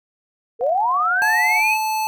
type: linear sweep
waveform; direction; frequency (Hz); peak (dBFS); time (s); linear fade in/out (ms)
sine; up; 440 to 2637; -16; 0.59-1.78; 50
type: tone with tremolo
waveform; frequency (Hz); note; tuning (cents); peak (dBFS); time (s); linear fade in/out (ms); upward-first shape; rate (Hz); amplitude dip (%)
sine; 724; F#5; -38; -24; 0.61-1.6; 0; square; 18; 35
type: tone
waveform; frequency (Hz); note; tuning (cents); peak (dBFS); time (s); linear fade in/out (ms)
square; 870; A5; -20; -20; 1.22-2.07; 0
effects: none